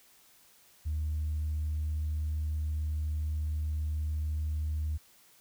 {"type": "tone", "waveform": "sine", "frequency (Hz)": 76.6, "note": "D#2", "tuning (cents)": -27, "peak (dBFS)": -28, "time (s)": [0.85, 4.98], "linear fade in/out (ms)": 20, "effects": ["tanh soft clip ceiling -26 dBFS", "white hiss -61 dBFS RMS until 5.4 s"]}